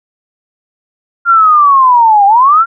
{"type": "linear two-way sweep", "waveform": "sine", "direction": "down then up", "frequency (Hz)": [1400, 782, 1400], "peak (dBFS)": -3, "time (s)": [1.25, 2.66], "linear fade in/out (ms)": 50, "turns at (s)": 2.26, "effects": []}